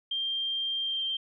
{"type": "tone with pitch glide", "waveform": "sine", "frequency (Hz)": [3180, 3156], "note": ["G7", "G7"], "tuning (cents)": [24, 11], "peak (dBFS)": -28, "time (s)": [0.11, 1.17], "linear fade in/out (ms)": 5, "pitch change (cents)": -13, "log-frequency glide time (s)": [0.82, 1.03], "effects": []}